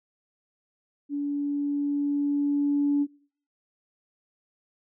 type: tone with level ramp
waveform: sine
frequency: 286.9 Hz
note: D4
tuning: 40 cents flat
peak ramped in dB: -26 to -19 dBFS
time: 1.09-3.07 s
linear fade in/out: 50 ms
effects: noise-tail reverb RT60 0.5 s tail -23 dB re dry + tanh soft clip ceiling -15 dBFS